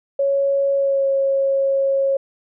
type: tone with pitch glide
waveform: sine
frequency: 554.4 to 545.8 Hz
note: C#5 to C#5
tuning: 0 to -27 cents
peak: -15 dBFS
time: 0.19-2.17 s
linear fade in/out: 5 ms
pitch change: -27 cents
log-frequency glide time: 0.75-1.07 s
effects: none